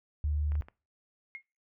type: tone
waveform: sine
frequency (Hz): 74.4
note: D2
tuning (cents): +23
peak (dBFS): -27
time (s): 0.24-0.61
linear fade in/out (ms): 0
type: clicks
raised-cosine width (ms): 0.5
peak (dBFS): -34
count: 4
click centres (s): 0.52 / 0.554 / 0.622 / 0.685
type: tone with exponential decay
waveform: sine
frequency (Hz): 2148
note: C7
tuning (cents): +45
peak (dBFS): -35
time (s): 1.35-1.43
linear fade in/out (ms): 0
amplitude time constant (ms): 17
effects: noise-tail reverb RT60 0.3 s tail -21 dB re dry